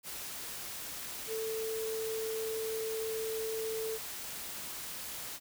sine tone in noise, 443.1 Hz, A4, 12 cents sharp, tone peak -34 dBFS, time 1.27-3.99 s, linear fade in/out 50 ms, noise white, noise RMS -42 dBFS, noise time 0.03-5.4 s, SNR +5 dB, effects none

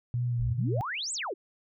sine tone with vibrato, 120 Hz, B2, 49 cents flat, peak -26 dBFS, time 0.14-0.81 s, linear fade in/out 0 ms, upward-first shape sine, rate 2.5 Hz, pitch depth 36 cents each way
sine exponential two-way sweep, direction up then down, 34.51 to 8560 to 317.1 Hz, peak -31 dBFS, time 0.39-1.34 s, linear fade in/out 10 ms, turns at 1.13 s
effects none

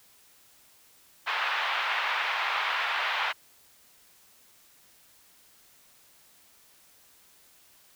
pink band-pass noise, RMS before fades -29 dBFS, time 1.26-3.33 s, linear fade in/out 20 ms, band 860 to 3200 Hz, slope 24 dB/octave, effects white hiss -59 dBFS RMS until 7.95 s

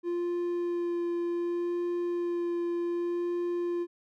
triangle tone with vibrato, 347 Hz, F4, 11 cents flat, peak -26 dBFS, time 0.03-3.87 s, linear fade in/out 50 ms, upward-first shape sine, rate 0.66 Hz, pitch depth 11 cents each way, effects none

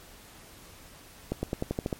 accelerating click train, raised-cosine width 2 ms, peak -15 dBFS, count 8, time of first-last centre 1.32-1.928 s, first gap 110 ms, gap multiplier 0.92, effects pink hiss -51 dBFS RMS until 1.99 s + MP3 64 kbps

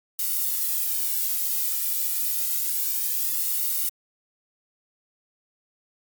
violet noise with flanger, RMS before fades -25 dBFS, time 0.19-3.89 s, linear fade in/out 2 ms, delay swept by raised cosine 1.2 to 1.87 ms, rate 0.28 Hz, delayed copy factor -0.55, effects Opus 48 kbps

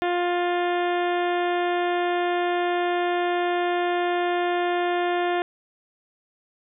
harmonic tone, 352.3 Hz, F4, 15 cents sharp, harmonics 1 / 2 / 3 / 4 / 5 / 6 / 7 / 8 / 9 / 10, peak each -24 / -25 / -34 / -35 / -33 / -39 / -40 / -42 / -43 / -43 dBFS, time 0.02-5.42 s, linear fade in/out 0 ms, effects none

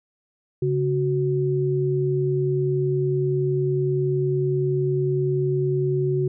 sine tone pair together, 139.24 / 370 Hz, C#3 / F#4, +8 / 0 cents, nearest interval octave + perfect fourth, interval 1692 cents, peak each -22 dBFS, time 0.62-6.28 s, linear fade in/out 5 ms, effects none

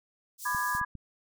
pink high-pass noise, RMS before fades -41 dBFS, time 0.38-0.81 s, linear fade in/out 50 ms, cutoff 5500 Hz, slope 24 dB/octave
sine chord, G# diminished, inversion first, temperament just, 996.7 / 1196.1 / 1661.2 Hz, B5 / D6 / G#6, +16 / +31 / 0 cents, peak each -31 / -35 / -31 dBFS, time 0.45-0.85 s, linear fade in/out 10 ms
clicks, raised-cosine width 5 ms, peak -30 dBFS, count 4, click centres 0.548 / 0.75 / 0.814 / 0.953 s
effects none

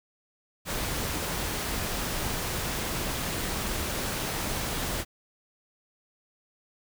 pink noise, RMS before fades -31 dBFS, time 0.65-5.05 s, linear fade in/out 50 ms, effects none

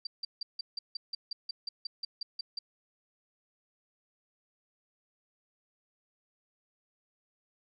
sine tone bursts, 4699 Hz, D8, in tune, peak -33 dBFS, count 15, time 0.05-2.59 s, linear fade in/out 5 ms, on 20 ms, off 160 ms, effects none

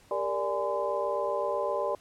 sine tone cluster, 399.4 / 467.3 / 586 / 832 / 1021 Hz, G4 / A#4 / D5 / G#5 / C6, +32 / +4 / -4 / +3 / -43 cents, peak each -35 / -34 / -30 / -37 / -34 dBFS, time 0.11-1.95 s, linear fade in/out 2 ms, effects pink hiss -59 dBFS RMS until 2 s + low-pass 11000 Hz 12 dB/octave

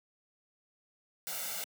white noise with comb filter, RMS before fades -38 dBFS, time 1.27-1.64 s, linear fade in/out 0 ms, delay 1.4 ms, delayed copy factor +1, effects high-pass 200 Hz 12 dB/octave

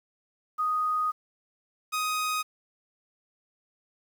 sine / sawtooth tone pair in turn, 1244.5 / 1251.6 Hz, D#6 / D#6, 0 / +10 cents, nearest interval unison, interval 10 cents, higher second, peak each -24 / -23 dBFS, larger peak second, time 0.58-1.12 / 1.92-2.43 s, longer first, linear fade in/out 20 ms, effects 9-bit

